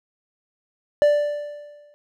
triangle tone with exponential decay, 587.3 Hz, D5, in tune, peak -9 dBFS, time 1.02-1.94 s, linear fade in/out 0 ms, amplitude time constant 200 ms, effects none

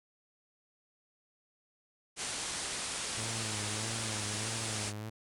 white low-pass noise, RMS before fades -38 dBFS, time 2.16-4.93 s, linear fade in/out 50 ms, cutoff 10000 Hz, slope 96 dB/octave
sawtooth tone with vibrato, 108.8 Hz, A2, 19 cents flat, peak -35 dBFS, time 3.17-5.1 s, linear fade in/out 10 ms, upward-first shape sine, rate 1.6 Hz, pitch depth 75 cents each way
effects none

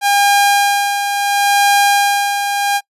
sawtooth tone with tremolo, 807 Hz, G#5, 50 cents flat, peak -5 dBFS, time 0.01-2.81 s, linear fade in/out 50 ms, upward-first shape sine, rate 0.72 Hz, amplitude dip 55%, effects noise-tail reverb RT60 0.1 s tail -26 dB re dry + resampled to 32000 Hz

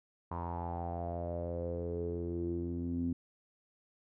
sawtooth tone with low-pass filter sweep, 85.9 Hz, F2, 28 cents flat, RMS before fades -37 dBFS, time 0.31-3.13 s, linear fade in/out 5 ms, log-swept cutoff 1000 to 250 Hz, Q 7.6, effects none

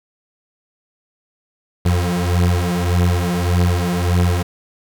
30% pulse beating tone pair, 87.31 / 89.01 Hz, F2 / F2, 0 / +33 cents, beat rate 1.7 Hz, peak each -15 / -15 dBFS, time 1.85-4.43 s, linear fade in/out 10 ms, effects 7-bit

